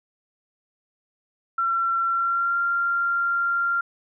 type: tone with pitch glide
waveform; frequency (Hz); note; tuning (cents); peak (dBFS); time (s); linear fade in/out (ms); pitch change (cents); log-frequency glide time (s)
sine; 1358 to 1386.5; F6 to F6; -49 to -13; -20; 1.58-3.81; 5; +36; 2.08-2.58
effects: none